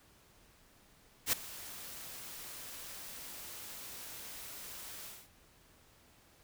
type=noise with ADSR envelope; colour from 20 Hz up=white; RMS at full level=-28 dBFS; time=1.26-5.29 s; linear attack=68 ms; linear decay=7 ms; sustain=-19 dB; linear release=240 ms; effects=pink hiss -64 dBFS RMS until 6.43 s